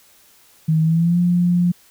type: tone with pitch glide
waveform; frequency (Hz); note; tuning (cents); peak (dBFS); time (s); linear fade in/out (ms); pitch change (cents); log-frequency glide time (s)
sine; 158.6 to 175.98; D#3 to F3; +33 to +13; -13; 0.68-1.72; 10; +180; 0.82-1.19
effects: white hiss -52 dBFS RMS until 1.9 s